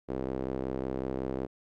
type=tone with band-pass filter; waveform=sawtooth; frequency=65.41 Hz; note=C2; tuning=in tune; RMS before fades=-34 dBFS; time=0.08-1.47 s; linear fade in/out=20 ms; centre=400 Hz; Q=1.7; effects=none